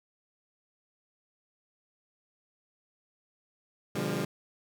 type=chord; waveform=20% pulse; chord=G dominant seventh; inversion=first; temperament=equal with one note detuned; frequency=123.47 / 146.83 / 174.61 / 201.2 Hz; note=B2 / D3 / F3 / G3; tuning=0 / 0 / 0 / +45 cents; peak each=-34 / -30 / -30 / -29 dBFS; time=3.95-4.25 s; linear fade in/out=5 ms; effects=none